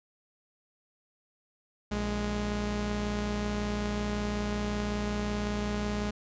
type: tone pair together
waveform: sawtooth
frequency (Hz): 58.28 / 207.7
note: A#1 / G#3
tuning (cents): 0 / 0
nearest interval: octave + minor seventh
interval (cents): 2200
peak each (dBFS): -30 / -27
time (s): 1.91-6.11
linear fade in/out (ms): 10
effects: resampled to 16000 Hz